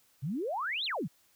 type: exponential two-way sweep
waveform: sine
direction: up then down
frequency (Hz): 122.3 to 4264 to 122.3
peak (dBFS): -31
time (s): 0.22-1.08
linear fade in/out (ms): 20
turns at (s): 0.85
effects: white hiss -67 dBFS RMS until 1.35 s